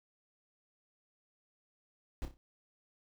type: noise with echo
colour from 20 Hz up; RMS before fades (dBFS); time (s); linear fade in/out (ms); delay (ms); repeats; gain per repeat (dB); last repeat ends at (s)
brown; -36; 2.22-2.25; 0; 30; 4; -8; 2.37
effects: none